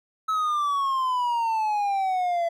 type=exponential sweep; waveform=triangle; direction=down; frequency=1300 to 670 Hz; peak=-20 dBFS; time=0.28-2.49 s; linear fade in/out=10 ms; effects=none